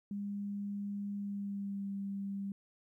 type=tone with pitch glide; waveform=sine; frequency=202.2 to 197.92 Hz; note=G#3 to G3; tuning=-46 to +17 cents; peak=-36 dBFS; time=0.11-2.52 s; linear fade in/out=2 ms; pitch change=-37 cents; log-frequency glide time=1.16-1.89 s; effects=13-bit